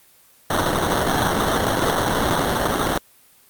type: noise with sample-and-hold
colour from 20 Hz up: white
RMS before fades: -20 dBFS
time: 0.5-2.98 s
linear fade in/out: 5 ms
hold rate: 2450 Hz
effects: white hiss -53 dBFS RMS until 3.49 s + Opus 24 kbps